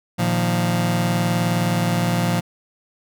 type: chord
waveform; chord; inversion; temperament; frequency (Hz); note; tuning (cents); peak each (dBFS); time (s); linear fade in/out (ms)
sawtooth; Bb suspended fourth; none; just; 116.54 / 155.39 / 174.81; Bb2 / Eb3 / F3; 0 / -2 / +2; -18 / -22 / -16; 0.18-2.41; 20
effects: none